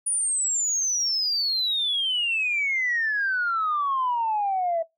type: exponential sweep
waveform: sine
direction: down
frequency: 9740 to 650 Hz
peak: -21 dBFS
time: 0.06-4.83 s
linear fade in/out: 10 ms
effects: noise-tail reverb RT60 0.2 s tail -23 dB re dry + tanh soft clip ceiling -17 dBFS